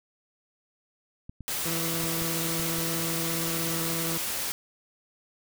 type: clicks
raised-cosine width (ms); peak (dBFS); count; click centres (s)
5; -28; 6; 1.295 / 1.407 / 2.04 / 2.22 / 2.597 / 2.786
type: noise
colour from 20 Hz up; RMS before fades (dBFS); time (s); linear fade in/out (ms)
white; -31; 1.48-4.52; 0
type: tone with vibrato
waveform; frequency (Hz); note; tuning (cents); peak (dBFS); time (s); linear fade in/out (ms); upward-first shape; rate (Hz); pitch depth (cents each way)
20% pulse; 164.81; E3; 0; -26; 1.65-4.18; 10; square; 17; 10
effects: none